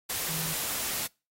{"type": "tone in noise", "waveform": "sine", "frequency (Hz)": 161.6, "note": "E3", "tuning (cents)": -34, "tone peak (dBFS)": -38, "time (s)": [0.29, 0.54], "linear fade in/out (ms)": 10, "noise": "white", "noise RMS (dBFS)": -32, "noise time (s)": [0.09, 1.07], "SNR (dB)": -9, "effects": ["noise-tail reverb RT60 0.3 s tail -26 dB re dry", "AAC 48 kbps"]}